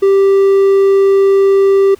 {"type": "tone", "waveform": "triangle", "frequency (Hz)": 392, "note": "G4", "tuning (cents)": 0, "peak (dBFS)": -4, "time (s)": [0.02, 1.95], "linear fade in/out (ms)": 10, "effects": ["pink hiss -45 dBFS RMS until 1.99 s"]}